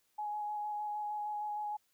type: tone with vibrato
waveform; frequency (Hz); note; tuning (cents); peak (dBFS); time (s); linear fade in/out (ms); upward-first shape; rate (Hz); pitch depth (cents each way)
sine; 838; G#5; +15; -35; 0.18-1.77; 10; square; 6.5; 11
effects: white hiss -75 dBFS RMS until 1.93 s